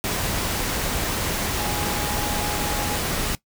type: tone in noise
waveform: sine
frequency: 830.6 Hz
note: G#5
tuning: in tune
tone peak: -31 dBFS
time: 1.59-2.98 s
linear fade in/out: 0 ms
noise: pink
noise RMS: -25 dBFS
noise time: 0.04-3.35 s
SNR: -9 dB
effects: noise-tail reverb RT60 0.1 s tail -19 dB re dry